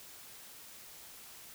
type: silence
effects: white hiss -52 dBFS RMS until 1.54 s